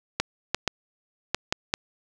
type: clicks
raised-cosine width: 0.2 ms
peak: -5 dBFS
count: 6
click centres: 0.2 / 0.546 / 0.677 / 1.346 / 1.525 / 1.739 s
effects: none

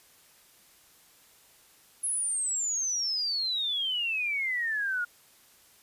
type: exponential sweep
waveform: sine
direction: down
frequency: 10820 to 1412 Hz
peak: -27 dBFS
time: 2.03-5.05 s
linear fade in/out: 10 ms
effects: white hiss -59 dBFS RMS until 5.82 s + resampled to 32000 Hz

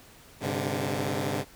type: tone cluster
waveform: 10% pulse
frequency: 100.8 / 130.5 / 145.5 Hz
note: G2 / C3 / D3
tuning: +49 / -4 / -16 cents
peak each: -24 dBFS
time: 0.4-1.45 s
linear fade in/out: 50 ms
effects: pink hiss -53 dBFS RMS until 1.55 s

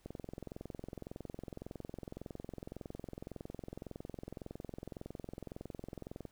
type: click train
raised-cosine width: 2 ms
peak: -30 dBFS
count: 136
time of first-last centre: 0.06-6.253 s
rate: 21.8 Hz
effects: pink hiss -70 dBFS RMS until 6.31 s

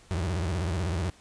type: tone with vibrato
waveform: 35% pulse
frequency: 86.3 Hz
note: F2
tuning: 20 cents flat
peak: -25 dBFS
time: 0.11-1.1 s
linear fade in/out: 0 ms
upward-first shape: sine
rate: 16 Hz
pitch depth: 200 cents each way
effects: pink hiss -56 dBFS RMS until 1.2 s + resampled to 22050 Hz

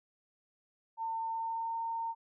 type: tone with pitch glide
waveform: sine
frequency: 903 to 914 Hz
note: A5 to A#5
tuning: +45 to -34 cents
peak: -33 dBFS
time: 0.97-2.15 s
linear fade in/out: 50 ms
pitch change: +21 cents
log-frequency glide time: 1.26-1.77 s
effects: none

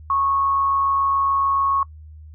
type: tone with amplitude modulation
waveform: sine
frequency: 1100 Hz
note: C#6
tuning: 14 cents flat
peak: -15 dBFS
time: 0.1-1.83 s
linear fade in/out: 2 ms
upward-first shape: sine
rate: 147 Hz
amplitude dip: 35%
effects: noise-tail reverb RT60 0.1 s tail -23 dB re dry + added 77 Hz sine -38 dBFS peak until 2.34 s

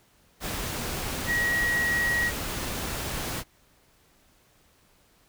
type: tone in noise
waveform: sine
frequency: 1906 Hz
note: A#6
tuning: 38 cents sharp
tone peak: -23 dBFS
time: 1.26-2.32 s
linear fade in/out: 50 ms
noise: pink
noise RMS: -32 dBFS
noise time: 0.4-3.44 s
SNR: +6 dB
effects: pink hiss -62 dBFS RMS until 5.28 s

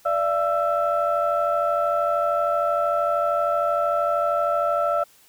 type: tone cluster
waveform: sine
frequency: 586 / 679 / 1331 Hz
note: D5 / F5 / E6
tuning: -4 / -49 / +16 cents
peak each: -23 dBFS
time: 0.05-5.04 s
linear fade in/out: 10 ms
effects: tanh soft clip ceiling -11 dBFS + white hiss -55 dBFS RMS until 5.28 s

